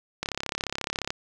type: click train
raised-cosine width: 0.2 ms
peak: -11 dBFS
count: 31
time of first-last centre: 0.23-1.105 s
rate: 34.3 Hz
effects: none